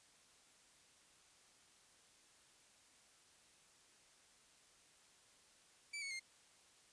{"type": "tone with pitch steps", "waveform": "sawtooth", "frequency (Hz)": [2316, 2215, 2119], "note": ["D7", "C#7", "C7"], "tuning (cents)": [-25, -2, 21], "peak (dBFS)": -40, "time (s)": [5.93, 6.197], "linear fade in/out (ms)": 10, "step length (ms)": 89, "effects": ["white hiss -68 dBFS RMS until 6.92 s", "resampled to 22050 Hz"]}